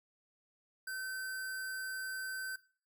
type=tone with sample-and-hold; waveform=sine; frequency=1531 Hz; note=G6; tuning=41 cents flat; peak=-38 dBFS; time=0.87-2.56 s; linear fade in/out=5 ms; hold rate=6300 Hz; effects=noise-tail reverb RT60 0.4 s tail -17 dB re dry